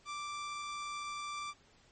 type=tone; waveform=sawtooth; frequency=1174.7 Hz; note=D6; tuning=in tune; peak=-35 dBFS; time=0.05-1.54 s; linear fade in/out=50 ms; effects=pink hiss -65 dBFS RMS until 1.91 s + MP3 32 kbps